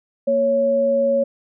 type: tone pair together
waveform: sine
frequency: 233.1 / 554.4 Hz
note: A#3 / C#5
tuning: 0 / 0 cents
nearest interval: octave + minor third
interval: 1500 cents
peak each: -25 / -15 dBFS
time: 0.27-1.24 s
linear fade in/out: 10 ms
effects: none